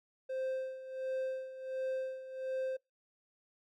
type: tone with tremolo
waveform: triangle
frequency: 523 Hz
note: C5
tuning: 1 cent flat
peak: -31 dBFS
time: 0.29-2.77 s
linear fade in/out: 10 ms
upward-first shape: sine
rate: 1.4 Hz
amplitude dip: 75%
effects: noise-tail reverb RT60 0.2 s tail -25 dB re dry